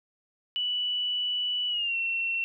sine tone with pitch glide, 2960 to 2714 Hz, F#7 to E7, 0 to +50 cents, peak -26 dBFS, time 0.56-2.44 s, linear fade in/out 0 ms, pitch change -150 cents, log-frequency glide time 1.68-1.96 s, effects none

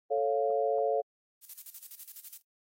sine chord, A augmented, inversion none, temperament equal, 440 / 554.4 / 698.5 Hz, A4 / C#5 / E#5, 0 / 0 / 0 cents, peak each -30 / -30 / -31 dBFS, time 0.1-1.02 s, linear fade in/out 20 ms
violet noise with tremolo, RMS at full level -43 dBFS, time 1.41-2.42 s, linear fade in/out 50 ms, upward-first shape square, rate 12 Hz, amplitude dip 80%
effects AAC 48 kbps

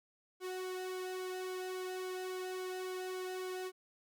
sawtooth tone with flanger, 370 Hz, F#4, in tune, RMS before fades -41 dBFS, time 0.4-3.72 s, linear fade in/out 50 ms, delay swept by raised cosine 1.1 to 1.84 ms, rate 3.6 Hz, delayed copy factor -0.7, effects none

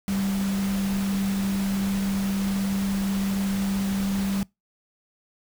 sine tone in noise, 196 Hz, G3, in tune, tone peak -23 dBFS, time 0.08-4.43 s, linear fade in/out 0 ms, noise pink, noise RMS -35 dBFS, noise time 0.08-4.43 s, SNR +9 dB, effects noise-tail reverb RT60 0.2 s tail -24 dB re dry

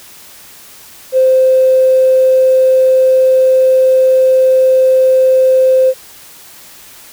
triangle tone with tanh clipping, 520 Hz, C5, 11 cents flat, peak -5 dBFS, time 1.12-5.94 s, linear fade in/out 50 ms, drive 2 dB, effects white hiss -37 dBFS RMS until 7.12 s

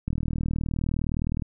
click train, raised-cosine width 5 ms, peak -15 dBFS, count 54, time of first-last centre 0.08-1.422 s, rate 39.5 Hz, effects none

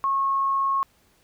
sine tone, 1091 Hz, C#6, 28 cents flat, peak -20 dBFS, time 0.04-0.83 s, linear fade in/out 0 ms, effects pink hiss -62 dBFS RMS until 1.23 s

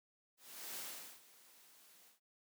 white noise with ADSR envelope, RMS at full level -45 dBFS, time 0.37-2.2 s, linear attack 400 ms, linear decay 430 ms, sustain -19 dB, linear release 130 ms, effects noise-tail reverb RT60 0.2 s tail -26 dB re dry + high-pass 200 Hz 12 dB/octave

